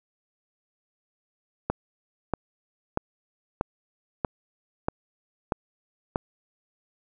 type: click train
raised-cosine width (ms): 1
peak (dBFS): -10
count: 8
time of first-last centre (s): 1.7-6.159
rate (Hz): 1.57
effects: none